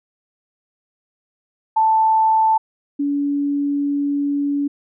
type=tone pair in turn; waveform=sine; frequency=882 / 285.1 Hz; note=A5 / C#4; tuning=+4 / +49 cents; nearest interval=octave + minor sixth; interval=1955 cents; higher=first; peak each=-12 / -17 dBFS; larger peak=first; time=1.76-2.58 / 2.99-4.68 s; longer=second; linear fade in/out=10 ms; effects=none